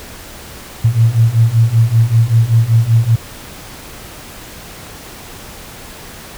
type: beating tone pair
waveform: sine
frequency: 111.6 / 116.8 Hz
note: A2 / A#2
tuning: +25 / +4 cents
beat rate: 5.2 Hz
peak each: -12 / -10 dBFS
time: 0.84-3.16 s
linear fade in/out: 10 ms
effects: pink hiss -33 dBFS RMS until 6.37 s